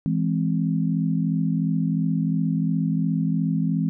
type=chord; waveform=sine; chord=E augmented; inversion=none; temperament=equal; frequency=164.81 / 207.7 / 261.6 Hz; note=E3 / G#3 / B#3; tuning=0 / 0 / 0 cents; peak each=-22 / -26 / -26 dBFS; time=0.06-3.89 s; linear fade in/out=0 ms; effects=none